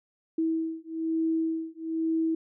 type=beating tone pair; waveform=sine; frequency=323.4 / 324.5 Hz; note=E4 / E4; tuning=-33 / -27 cents; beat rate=1.1 Hz; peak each=-29 dBFS; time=0.38-2.35 s; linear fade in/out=5 ms; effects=none